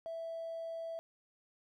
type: tone with hard clipping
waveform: triangle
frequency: 659.3 Hz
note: E5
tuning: in tune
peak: -39 dBFS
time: 0.06-0.99 s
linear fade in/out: 0 ms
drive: 3 dB
effects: none